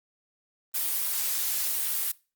blue noise, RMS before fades -28 dBFS, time 0.74-2.12 s, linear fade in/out 10 ms, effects noise-tail reverb RT60 0.3 s tail -21 dB re dry + Opus 32 kbps

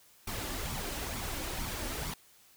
pink noise with flanger, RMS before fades -37 dBFS, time 0.27-2.14 s, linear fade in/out 5 ms, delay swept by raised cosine 0.86 to 3.56 ms, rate 2.2 Hz, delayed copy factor +0.5, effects white hiss -61 dBFS RMS until 2.56 s

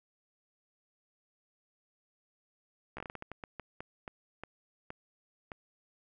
slowing click train, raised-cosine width 0.5 ms, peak -26 dBFS, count 16, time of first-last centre 2.97-5.518 s, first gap 14 ms, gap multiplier 1.31, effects none

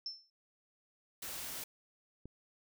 sine tone with exponential decay, 5330 Hz, E8, 18 cents sharp, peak -35 dBFS, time 0.06-0.3 s, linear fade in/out 2 ms, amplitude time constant 51 ms
white noise, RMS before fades -43 dBFS, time 1.22-1.64 s, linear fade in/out 5 ms
click, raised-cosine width 3 ms, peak -35 dBFS, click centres 2.256 s
effects none

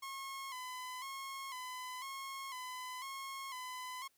sawtooth tone with vibrato, 1046.5 Hz, C6, in tune, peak -39 dBFS, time 0.02-4.08 s, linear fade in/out 10 ms, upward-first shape square, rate 1 Hz, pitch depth 62 cents each way, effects white hiss -75 dBFS RMS until 4.17 s

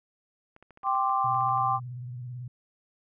clicks, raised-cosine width 0.5 ms, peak -36 dBFS, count 12, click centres 0.564 / 0.626 / 0.707 / 0.774 / 0.833 / 0.868 / 0.952 / 1.095 / 1.347 / 1.409 / 1.49 / 1.577 s
sine chord, G suspended fourth, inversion none, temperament equal, 784 / 1046.5 / 1174.7 Hz, G5 / C6 / D6, 0 / 0 / 0 cents, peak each -27 / -28 / -27 dBFS, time 0.83-1.8 s, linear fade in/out 50 ms
sine tone with vibrato, 123.47 Hz, B2, in tune, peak -35 dBFS, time 1.24-2.48 s, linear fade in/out 5 ms, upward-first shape sine, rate 18 Hz, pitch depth 68 cents each way
effects none

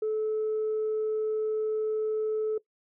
sine tone, 433.3 Hz, A4, 27 cents flat, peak -24 dBFS, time 0.02-2.58 s, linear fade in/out 5 ms, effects noise-tail reverb RT60 0.1 s tail -20 dB re dry + tanh soft clip ceiling -23 dBFS

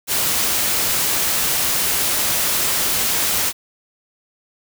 white noise, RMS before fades -19 dBFS, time 0.07-3.53 s, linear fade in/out 50 ms, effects none

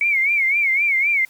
sine tone with vibrato, 2232 Hz, C#7, 11 cents sharp, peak -15 dBFS, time 0.01-1.25 s, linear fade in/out 2 ms, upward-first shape sine, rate 3.9 Hz, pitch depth 120 cents each way, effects white hiss -52 dBFS RMS until 1.29 s

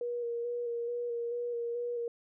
sine tone with vibrato, 475.6 Hz, A#4, 35 cents sharp, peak -32 dBFS, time 0.01-2.08 s, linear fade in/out 2 ms, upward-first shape square, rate 2.3 Hz, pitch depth 19 cents each way, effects none

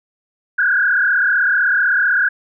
sine tone with frequency modulation, 1549 Hz, G6, 21 cents flat, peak -12 dBFS, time 0.58-2.29 s, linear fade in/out 10 ms, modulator 35.8 Hz, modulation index 2.9, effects none

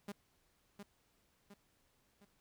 sawtooth tone with echo, 202.3 Hz, G#3, 45 cents flat, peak -38 dBFS, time 0.08-0.12 s, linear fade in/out 5 ms, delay 710 ms, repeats 3, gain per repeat -6 dB, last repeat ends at 2.25 s, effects pink hiss -75 dBFS RMS until 2.4 s

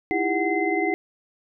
sine tone cluster, 319.4 / 338.7 / 400.5 / 743 / 2062 Hz, D#4 / E4 / G4 / F#5 / C7, +45 / +47 / +37 / +7 / -26 cents, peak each -27 dBFS, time 0.11-0.94 s, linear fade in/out 0 ms, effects none

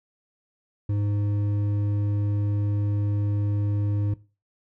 sine tone with hard clipping, 102.6 Hz, G#2, 21 cents flat, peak -24 dBFS, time 0.89-4.14 s, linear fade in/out 5 ms, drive 7 dB, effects noise-tail reverb RT60 0.3 s tail -17 dB re dry

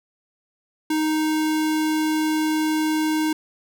square tone, 311.1 Hz, D#4, in tune, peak -20 dBFS, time 0.9-3.33 s, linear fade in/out 5 ms, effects none

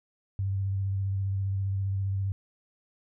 sine tone with vibrato, 97.4 Hz, G2, 11 cents flat, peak -26 dBFS, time 0.39-2.32 s, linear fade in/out 0 ms, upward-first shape square, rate 15 Hz, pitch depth 17 cents each way, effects none

